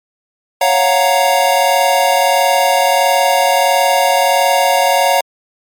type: chord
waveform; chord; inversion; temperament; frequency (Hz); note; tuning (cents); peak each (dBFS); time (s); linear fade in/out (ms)
square; Gb major seventh; second; equal; 554.4 / 698.5 / 740 / 932.3; Db5 / F5 / Gb5 / Bb5; 0 / 0 / 0 / 0; -16; 0.61-5.21; 5
effects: MP3 96 kbps